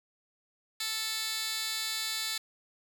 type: tone with high-pass filter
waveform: 15% pulse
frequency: 440 Hz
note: A4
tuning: in tune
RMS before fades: -34 dBFS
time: 0.8-2.38 s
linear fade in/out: 5 ms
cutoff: 3200 Hz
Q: 1.9
effects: none